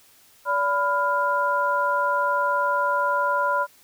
sine tone cluster, 575 / 996 / 1404 Hz, D5 / B5 / F6, -37 / +14 / +9 cents, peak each -26 / -22 / -25 dBFS, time 0.45-3.67 s, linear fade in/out 50 ms, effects white hiss -55 dBFS RMS until 3.83 s

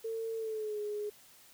sine tone with pitch glide, 450.2 to 417.6 Hz, A4 to G#4, +40 to +10 cents, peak -34 dBFS, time 0.04-1.1 s, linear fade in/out 10 ms, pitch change -130 cents, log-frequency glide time 0.36-0.8 s, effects white hiss -59 dBFS RMS until 1.53 s

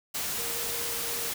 sine tone in noise, 467.8 Hz, A#4, 6 cents sharp, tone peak -42 dBFS, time 0.37-1.3 s, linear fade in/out 10 ms, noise white, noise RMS -32 dBFS, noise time 0.14-1.34 s, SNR -13 dB, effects none

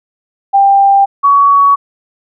sine tone pair in turn, 792 / 1125.4 Hz, G5 / C#6, +18 / +26 cents, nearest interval tritone, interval 608 cents, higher second, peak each -4 dBFS, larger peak neither, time 0.53-1.06 / 1.23-1.76 s, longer neither, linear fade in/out 20 ms, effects none

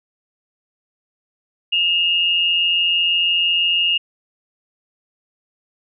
sine tone pair together, 2670 / 2844 Hz, E7 / F7, +22 / +31 cents, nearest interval minor second, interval 109 cents, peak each -23 / -15 dBFS, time 1.72-3.98 s, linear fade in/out 10 ms, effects none

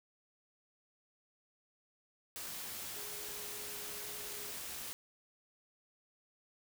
sine tone in noise, 415.3 Hz, G#4, in tune, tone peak -54 dBFS, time 2.96-4.51 s, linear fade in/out 0 ms, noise white, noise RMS -44 dBFS, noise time 2.36-4.93 s, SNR -13 dB, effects none

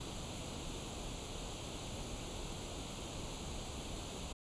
pink noise with comb filter, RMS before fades -44 dBFS, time 0-4.33 s, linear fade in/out 10 ms, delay 0.28 ms, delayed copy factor +0.7, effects resampled to 22050 Hz

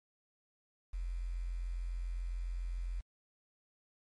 sine tone with quantisation, 43.63 Hz, F1, 1 cent flat, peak -35 dBFS, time 0.93-3.01 s, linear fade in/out 10 ms, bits 10, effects MP3 48 kbps

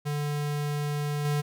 square tone with level steps, 146.83 Hz, D3, in tune, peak -28 / -25 dBFS, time 0.05-1.42 s, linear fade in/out 20 ms, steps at 1.25 s, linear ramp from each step 2 ms, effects none

